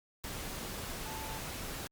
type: tone in noise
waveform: sine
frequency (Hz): 880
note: A5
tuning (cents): 0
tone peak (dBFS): -44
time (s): 1.06-1.38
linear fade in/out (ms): 0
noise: pink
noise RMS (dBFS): -41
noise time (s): 0.24-1.87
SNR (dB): -6
effects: Opus 48 kbps